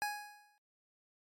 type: tone with exponential decay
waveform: 25% pulse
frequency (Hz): 830.6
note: G#5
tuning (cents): 0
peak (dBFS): -28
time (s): 0.02-0.58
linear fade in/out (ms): 0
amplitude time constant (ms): 120
effects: MP3 64 kbps

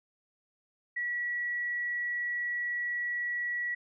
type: tone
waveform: sine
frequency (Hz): 1934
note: B6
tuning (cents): -37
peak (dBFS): -30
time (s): 0.96-3.75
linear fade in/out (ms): 10
effects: none

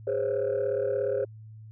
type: tone cluster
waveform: sine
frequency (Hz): 407.7 / 512 / 549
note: G#4 / C5 / C#5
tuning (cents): -32 / -38 / -17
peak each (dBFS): -28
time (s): 0.07-1.25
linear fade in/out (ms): 5
effects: tanh soft clip ceiling -20 dBFS + added 109 Hz sine -43 dBFS peak until 1.71 s

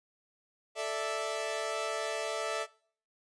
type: chord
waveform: sawtooth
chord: A suspended fourth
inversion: none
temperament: equal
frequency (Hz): 440 / 587.3 / 659.3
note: A4 / D5 / E5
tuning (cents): 0 / 0 / 0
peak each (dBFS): -34 / -34 / -31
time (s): 0.75-2.67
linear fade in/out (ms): 50
effects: noise-tail reverb RT60 0.5 s tail -21 dB re dry + resampled to 22050 Hz

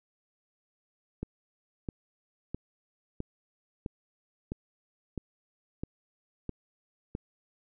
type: click train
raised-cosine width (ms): 3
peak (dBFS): -21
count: 10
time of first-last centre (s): 1.23-7.151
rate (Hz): 1.52
effects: none

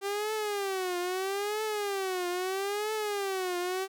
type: tone with vibrato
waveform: sawtooth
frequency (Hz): 392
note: G4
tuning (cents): 0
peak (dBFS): -26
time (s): 0.01-3.88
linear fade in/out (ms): 50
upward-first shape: triangle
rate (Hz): 0.77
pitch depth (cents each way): 190
effects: none

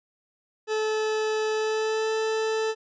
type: tone with pitch glide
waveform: 40% pulse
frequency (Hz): 433.4 to 440.2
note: A4 to A4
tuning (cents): -26 to +1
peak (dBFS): -23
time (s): 0.67-2.75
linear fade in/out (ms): 50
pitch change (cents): +27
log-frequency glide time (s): 1.53-2.11
effects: resampled to 16000 Hz

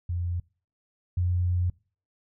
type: tone pair in turn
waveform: sine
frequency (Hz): 87.31 / 89.09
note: F2 / F2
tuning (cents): 0 / +35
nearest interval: unison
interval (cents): 35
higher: second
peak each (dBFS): -26 / -22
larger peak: second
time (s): 0.09-0.4 / 1.17-1.7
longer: second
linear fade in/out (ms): 5
effects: noise-tail reverb RT60 0.4 s tail -24 dB re dry

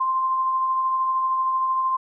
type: tone with tremolo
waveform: sine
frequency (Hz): 1046.5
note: C6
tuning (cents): 0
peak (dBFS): -18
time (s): 0-1.97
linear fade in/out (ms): 10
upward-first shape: triangle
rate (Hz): 13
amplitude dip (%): 30
effects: none

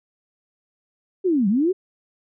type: linear two-way sweep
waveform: sine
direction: down then up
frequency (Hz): 392 to 185 to 392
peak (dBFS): -16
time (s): 1.24-1.73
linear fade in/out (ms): 20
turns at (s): 1.48
effects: none

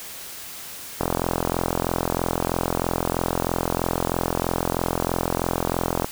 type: click train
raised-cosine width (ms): 1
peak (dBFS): -7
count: 218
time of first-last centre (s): 1.01-6.045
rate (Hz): 43.1
effects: white hiss -37 dBFS RMS until 6.11 s

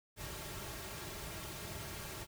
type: noise with comb filter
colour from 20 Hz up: pink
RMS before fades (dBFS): -45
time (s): 0.16-2.27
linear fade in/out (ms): 50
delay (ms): 4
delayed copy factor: -0.6
effects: none

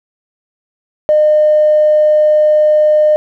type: tone with tanh clipping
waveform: triangle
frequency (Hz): 608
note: D#5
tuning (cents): -40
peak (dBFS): -6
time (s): 1.09-3.16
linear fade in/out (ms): 0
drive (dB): 4
effects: none

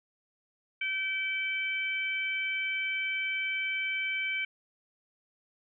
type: harmonic tone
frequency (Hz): 770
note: G5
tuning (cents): -31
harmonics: 2 / 3 / 4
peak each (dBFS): -38 / -30 / -39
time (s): 0.81-4.45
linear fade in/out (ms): 5
effects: none

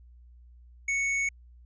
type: tone with hard clipping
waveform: sine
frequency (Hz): 2217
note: C#7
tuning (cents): 0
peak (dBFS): -27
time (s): 0.88-1.29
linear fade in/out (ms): 5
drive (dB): 13
effects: added 60 Hz sine -50 dBFS peak until 1.65 s + resampled to 16000 Hz

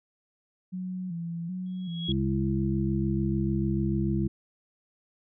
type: tone with vibrato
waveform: sine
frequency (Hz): 176.2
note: F3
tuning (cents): +16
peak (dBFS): -31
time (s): 0.72-2.09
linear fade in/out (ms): 20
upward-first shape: square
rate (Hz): 1.3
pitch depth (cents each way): 75
type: tone with exponential growth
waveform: sine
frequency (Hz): 3322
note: G#7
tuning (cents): 0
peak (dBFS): -28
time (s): 1.66-2.12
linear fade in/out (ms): 2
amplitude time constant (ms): 100
type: harmonic tone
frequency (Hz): 66.8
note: C2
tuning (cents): +36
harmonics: 1 / 2 / 3 / 5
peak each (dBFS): -32 / -29 / -28 / -31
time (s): 2.08-4.28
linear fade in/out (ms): 10
effects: none

